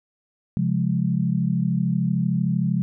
sine chord, Db major, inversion none, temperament equal with one note detuned, 135.04 / 174.61 / 207.7 Hz, Db3 / F3 / Ab3, -45 / 0 / 0 cents, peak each -24 / -22 / -25 dBFS, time 0.57-2.82 s, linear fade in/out 0 ms, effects none

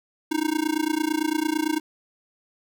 square tone with amplitude modulation, 311.1 Hz, D#4, in tune, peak -19 dBFS, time 0.31-1.8 s, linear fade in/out 10 ms, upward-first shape sine, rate 28.9 Hz, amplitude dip 95%, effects none

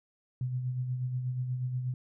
sine tone with tremolo, 126.4 Hz, B2, 41 cents sharp, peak -28 dBFS, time 0.41-1.94 s, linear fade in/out 2 ms, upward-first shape sine, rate 8.3 Hz, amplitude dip 45%, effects none

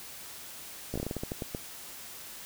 slowing click train, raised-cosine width 2 ms, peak -20 dBFS, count 12, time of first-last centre 0.94-1.549 s, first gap 16 ms, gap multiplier 1.23, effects white hiss -45 dBFS RMS until 2.45 s

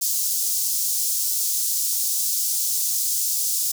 pink high-pass noise, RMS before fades -23 dBFS, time 0.01-3.72 s, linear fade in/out 10 ms, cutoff 5600 Hz, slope 24 dB/octave, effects none

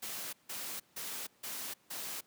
white noise bursts, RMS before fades -41 dBFS, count 5, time 0.02-2.21 s, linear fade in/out 10 ms, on 310 ms, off 160 ms, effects pink hiss -68 dBFS RMS until 2.26 s + high-pass 150 Hz 12 dB/octave

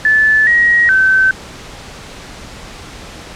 sine tone with pitch steps, 1742 / 1895 / 1537 Hz, A6 / A#6 / G6, -18 / +28 / -35 cents, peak -7 dBFS, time 0.05-1.31 s, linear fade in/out 2 ms, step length 420 ms, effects pink hiss -32 dBFS RMS until 3.35 s + low-pass 7000 Hz 12 dB/octave

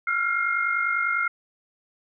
sine tone cluster, 1366 / 1416 / 2128 Hz, F6 / F6 / C7, -39 / +23 / +29 cents, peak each -26 dBFS, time 0.07-1.28 s, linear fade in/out 5 ms, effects none

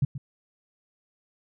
sine tone with echo, 136.8 Hz, C#3, 23 cents flat, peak -18 dBFS, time 0.02-0.05 s, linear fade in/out 5 ms, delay 130 ms, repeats 1, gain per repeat -13 dB, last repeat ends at 0.18 s, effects none

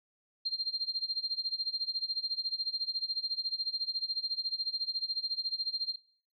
sine tone with tremolo, 4186 Hz, C8, in tune, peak -28 dBFS, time 0.45-5.96 s, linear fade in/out 10 ms, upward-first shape sine, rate 14 Hz, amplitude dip 85%, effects noise-tail reverb RT60 0.5 s tail -20 dB re dry

